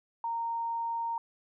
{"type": "tone", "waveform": "sine", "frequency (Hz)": 925, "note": "A#5", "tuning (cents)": -14, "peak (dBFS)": -30, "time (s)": [0.24, 1.18], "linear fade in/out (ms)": 2, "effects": []}